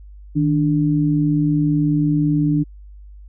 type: tone pair together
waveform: sine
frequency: 155.56 / 293.7 Hz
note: D#3 / D4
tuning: 0 / 0 cents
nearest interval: major seventh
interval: 1100 cents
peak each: -17 dBFS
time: 0.35-2.64 s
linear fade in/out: 20 ms
effects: added 50 Hz sine -37 dBFS peak until 3.28 s